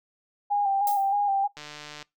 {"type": "tone with vibrato", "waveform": "sine", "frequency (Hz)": 802, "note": "G5", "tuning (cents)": 39, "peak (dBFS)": -21, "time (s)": [0.5, 1.48], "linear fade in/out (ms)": 20, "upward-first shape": "square", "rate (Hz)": 3.2, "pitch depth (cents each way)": 34}
{"type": "noise with exponential decay", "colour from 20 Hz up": "violet", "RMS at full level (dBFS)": -30, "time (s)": [0.87, 1.14], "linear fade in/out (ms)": 1, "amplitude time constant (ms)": 57}
{"type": "click train", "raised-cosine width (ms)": 0.2, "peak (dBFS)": -23, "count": 69, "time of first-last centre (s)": [1.57, 2.026], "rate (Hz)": 149}
{"effects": ["noise-tail reverb RT60 0.2 s tail -23 dB re dry"]}